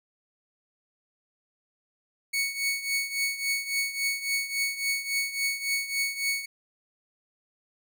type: tone with tremolo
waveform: sawtooth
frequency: 2221 Hz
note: C#7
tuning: 3 cents sharp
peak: -20 dBFS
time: 2.33-6.46 s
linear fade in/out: 10 ms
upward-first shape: triangle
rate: 3.6 Hz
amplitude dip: 80%
effects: none